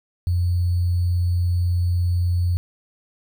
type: tone with sample-and-hold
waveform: sine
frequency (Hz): 88.2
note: F2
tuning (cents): +18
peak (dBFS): -17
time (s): 0.27-2.57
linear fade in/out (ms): 0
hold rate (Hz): 4410
effects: none